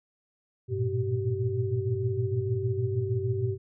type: tone cluster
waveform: sine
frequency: 99.9 / 115.1 / 121.6 / 384.9 Hz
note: G2 / A#2 / B2 / G4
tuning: +33 / -22 / -26 / -32 cents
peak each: -31 dBFS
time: 0.68-3.58 s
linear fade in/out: 50 ms
effects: none